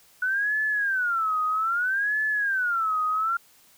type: tone with vibrato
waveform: sine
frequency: 1470 Hz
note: F#6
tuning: 12 cents flat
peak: -22 dBFS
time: 0.22-3.37 s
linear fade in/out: 5 ms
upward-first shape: sine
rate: 0.62 Hz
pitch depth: 280 cents each way
effects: white hiss -57 dBFS RMS until 3.77 s